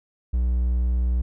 triangle tone, 61 Hz, B1, 21 cents flat, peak -17 dBFS, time 0.33-1.22 s, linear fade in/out 10 ms, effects none

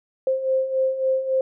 sine beating tone pair, 523.3 / 526.9 Hz, C5 / C5, 0 / +12 cents, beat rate 3.6 Hz, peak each -26 / -20 dBFS, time 0.27-1.41 s, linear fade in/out 2 ms, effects none

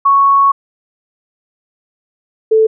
sine tone pair in turn, 1108.7 / 440 Hz, C#6 / A4, 0 / 0 cents, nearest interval octave + major third, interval 1600 cents, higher first, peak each -6 dBFS, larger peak neither, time 0.05-0.52 / 2.51-2.67 s, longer first, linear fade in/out 10 ms, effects none

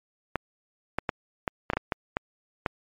clicks, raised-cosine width 0.5 ms, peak -10 dBFS, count 10, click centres 0.357 / 0.986 / 1.092 / 1.478 / 1.701 / 1.734 / 1.77 / 1.922 / 2.169 / 2.662 s, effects MP3 64 kbps

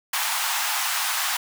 pink high-pass noise, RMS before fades -25 dBFS, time 0.13-1.37 s, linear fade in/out 5 ms, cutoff 780 Hz, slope 48 dB/octave, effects none

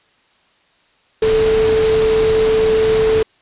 sine tone in noise, 440 Hz, A4, in tune, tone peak -11 dBFS, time 1.22-3.23 s, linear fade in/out 5 ms, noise pink, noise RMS -23 dBFS, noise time 1.22-3.23 s, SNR +9 dB, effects white hiss -56 dBFS RMS until 3.41 s + resampled to 8000 Hz

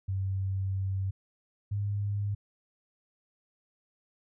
sine tone pair in turn, 96.1 / 101.81 Hz, G2 / G#2, -34 / -34 cents, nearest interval minor second, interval 100 cents, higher second, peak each -28 dBFS, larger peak neither, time 0.08-1.11 / 1.71-2.35 s, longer first, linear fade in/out 10 ms, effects none

